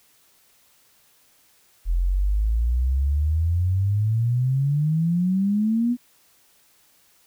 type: exponential sweep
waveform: sine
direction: up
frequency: 41.2 to 247.6 Hz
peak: -18 dBFS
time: 1.85-5.97 s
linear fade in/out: 50 ms
effects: white hiss -59 dBFS RMS until 7.26 s